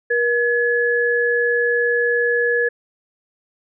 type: tone pair together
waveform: sine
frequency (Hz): 477.3 / 1700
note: A#4 / G#6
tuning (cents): +41 / +40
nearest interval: octave + minor seventh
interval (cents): 2199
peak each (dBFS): -18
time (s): 0.1-2.69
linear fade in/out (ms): 10
effects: none

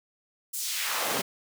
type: noise with high-pass filter sweep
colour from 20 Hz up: pink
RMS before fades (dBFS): -30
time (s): 0.53-1.22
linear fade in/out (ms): 10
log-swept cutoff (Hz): 9200 to 220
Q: 1.1
effects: none

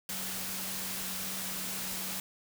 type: tone in noise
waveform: sine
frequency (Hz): 188.2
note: F#3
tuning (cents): +30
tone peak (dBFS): -46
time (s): 0.09-2.2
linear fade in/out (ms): 2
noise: white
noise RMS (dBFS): -37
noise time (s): 0.09-2.2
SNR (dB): -12
effects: none

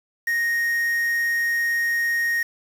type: tone with quantisation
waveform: triangle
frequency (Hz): 1864.7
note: A#6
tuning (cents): 0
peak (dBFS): -18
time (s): 0.27-2.43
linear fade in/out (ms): 5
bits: 6
effects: none

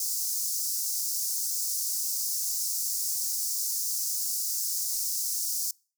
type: high-pass noise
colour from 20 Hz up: pink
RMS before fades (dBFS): -30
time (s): 0-5.71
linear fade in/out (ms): 2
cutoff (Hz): 5100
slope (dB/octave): 48
effects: noise-tail reverb RT60 0.4 s tail -26 dB re dry

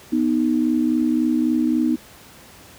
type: tone pair together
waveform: sine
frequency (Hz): 246.9 / 310.6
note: B3 / D#4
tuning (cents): 0 / -3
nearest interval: major third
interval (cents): 397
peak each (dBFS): -19 / -19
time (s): 0.12-1.96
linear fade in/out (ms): 10
effects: pink hiss -45 dBFS RMS until 2.78 s + high-pass 60 Hz 12 dB/octave

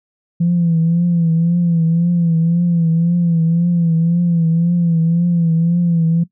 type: tone with vibrato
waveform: sine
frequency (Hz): 168.7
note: E3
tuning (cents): +40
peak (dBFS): -10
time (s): 0.4-6.24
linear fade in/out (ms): 10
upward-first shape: triangle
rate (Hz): 1.9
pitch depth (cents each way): 69
effects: noise-tail reverb RT60 0.1 s tail -18 dB re dry + tanh soft clip ceiling -7 dBFS

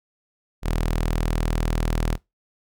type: tone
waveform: sawtooth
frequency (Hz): 40.11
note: E1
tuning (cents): -47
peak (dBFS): -17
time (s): 0.62-2.18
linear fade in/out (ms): 50
effects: noise-tail reverb RT60 0.2 s tail -22 dB re dry

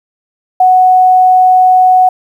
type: tone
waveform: sine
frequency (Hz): 740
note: F#5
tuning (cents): 0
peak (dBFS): -3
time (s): 0.6-2.09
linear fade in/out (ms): 5
effects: 7-bit

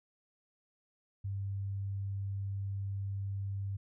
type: tone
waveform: sine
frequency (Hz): 98.6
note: G2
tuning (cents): +11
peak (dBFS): -34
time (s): 1.24-3.77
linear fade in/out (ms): 10
effects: none

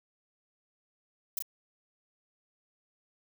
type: noise with echo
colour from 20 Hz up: violet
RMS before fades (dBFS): -32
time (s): 1.37-1.39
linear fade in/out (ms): 2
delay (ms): 33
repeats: 1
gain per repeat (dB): -3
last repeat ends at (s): 1.423
effects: none

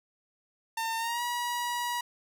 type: tone with pitch glide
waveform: sawtooth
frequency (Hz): 905 to 964.4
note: A5 to B5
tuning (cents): +48 to -41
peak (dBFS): -26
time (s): 0.77-2.01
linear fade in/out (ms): 5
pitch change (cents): +111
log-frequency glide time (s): 0.98-1.22
effects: none

